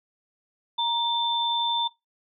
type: tone pair together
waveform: sine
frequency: 940 / 3549 Hz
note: A#5 / A7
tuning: +14 / +14 cents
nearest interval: octave + major seventh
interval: 2300 cents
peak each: -25 dBFS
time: 0.78-1.88 s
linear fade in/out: 10 ms
effects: noise-tail reverb RT60 0.2 s tail -20 dB re dry